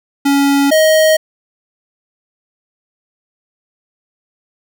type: tone pair in turn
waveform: square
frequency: 280 / 628.6 Hz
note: C#4 / D#5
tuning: +18 / +18 cents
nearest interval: octave + major second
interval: 1400 cents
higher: second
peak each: -10 / -8 dBFS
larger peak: second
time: 0.25-0.71 / 0.71-1.17 s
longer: neither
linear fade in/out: 10 ms
effects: none